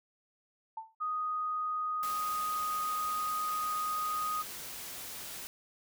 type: tone with exponential decay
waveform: sine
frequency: 890 Hz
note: A5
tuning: 20 cents sharp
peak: -34 dBFS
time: 0.77-0.95 s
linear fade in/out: 5 ms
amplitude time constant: 39 ms
type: tone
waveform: sine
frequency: 1244.5 Hz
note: D#6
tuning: in tune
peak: -31 dBFS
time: 1-4.43 s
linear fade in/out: 20 ms
type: noise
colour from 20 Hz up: white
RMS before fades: -43 dBFS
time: 2.03-5.47 s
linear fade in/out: 0 ms
effects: none